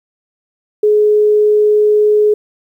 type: tone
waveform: sine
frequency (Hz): 421.7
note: G#4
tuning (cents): +26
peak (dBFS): -7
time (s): 0.83-2.34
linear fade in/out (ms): 5
effects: 8-bit